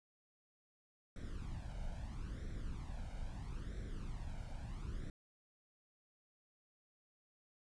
brown noise with flanger, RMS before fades -44 dBFS, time 1.16-5.1 s, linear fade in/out 2 ms, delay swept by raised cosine 0.52 to 1.35 ms, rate 0.76 Hz, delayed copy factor +0.7, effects resampled to 22050 Hz

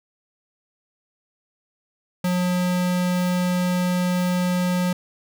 square tone, 179.9 Hz, F#3, 48 cents flat, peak -20 dBFS, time 2.24-4.93 s, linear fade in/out 5 ms, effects none

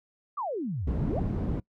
sine exponential two-way sweep, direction down then up, 1244.5 to 51.91 to 829 Hz, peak -29 dBFS, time 0.37-1.2 s, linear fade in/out 10 ms, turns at 0.93 s
white low-pass noise, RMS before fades -30 dBFS, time 0.87-1.6 s, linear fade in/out 5 ms, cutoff 200 Hz, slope 12 dB/octave
effects noise-tail reverb RT60 0.1 s tail -23 dB re dry

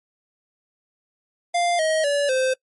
square tone with pitch steps, 697 / 631.8 / 572.7 / 519.2 Hz, F5 / D#5 / D5 / C5, -4 / +26 / -44 / -13 cents, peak -19 dBFS, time 1.54-2.54 s, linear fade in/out 10 ms, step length 250 ms, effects noise-tail reverb RT60 0.1 s tail -25 dB re dry + MP3 48 kbps

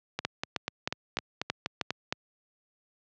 two click trains, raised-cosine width 0.2 ms, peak -10 / -12 dBFS, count 7 / 8, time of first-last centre 0.25-2.125 / 0.19-1.906 s, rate 3.2 / 4.08 Hz, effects high-pass 100 Hz 12 dB/octave + low-pass 5000 Hz 12 dB/octave

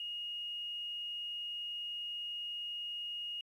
sine tone with quantisation, 2865 Hz, F7, 44 cents sharp, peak -38 dBFS, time 0-3.41 s, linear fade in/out 2 ms, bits 11, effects AAC 64 kbps

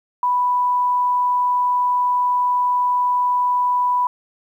sine tone, 988 Hz, B5, in tune, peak -15 dBFS, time 0.23-4.07 s, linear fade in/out 2 ms, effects 9-bit

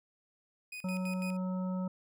40% pulse tone with tremolo, 2489 Hz, D#7, in tune, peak -40 dBFS, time 0.72-1.37 s, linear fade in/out 5 ms, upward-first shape square, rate 6 Hz, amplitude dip 80%
harmonic tone, 185 Hz, F#3, in tune, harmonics 1 / 3 / 5 / 7, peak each -32 / -43 / -48 / -50 dBFS, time 0.84-1.88 s, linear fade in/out 5 ms
effects none

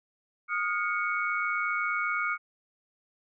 sine tone cluster, 1238 / 1423 / 2223 Hz, D#6 / F6 / C#7, -9 / +32 / +4 cents, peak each -31 dBFS, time 0.48-2.38 s, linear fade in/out 50 ms, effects none

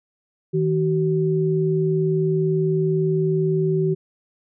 sine tone pair together, 158.93 / 379.1 Hz, D#3 / F#4, +37 / +42 cents, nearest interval octave + minor third, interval 1505 cents, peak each -20 dBFS, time 0.53-3.95 s, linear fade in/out 20 ms, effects none

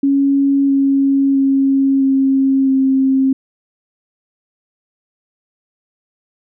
sine tone with pitch steps, 277.2 / 274.5 / 271.8 / 269.2 / 266.5 Hz, C#4 / C#4 / C#4 / C4 / C4, 0 / -17 / -34 / +49 / +32 cents, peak -10 dBFS, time 0.03-3.33 s, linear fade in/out 5 ms, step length 660 ms, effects none

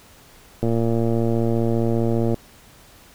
click train, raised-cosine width 2 ms, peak -9 dBFS, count 198, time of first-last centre 0.63-2.343 s, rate 115 Hz, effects pink hiss -49 dBFS RMS until 3.14 s

